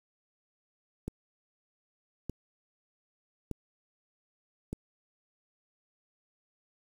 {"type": "click train", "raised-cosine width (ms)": 3, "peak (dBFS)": -22, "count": 4, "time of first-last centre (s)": [1.08, 4.73], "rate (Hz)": 0.822, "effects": ["8-bit"]}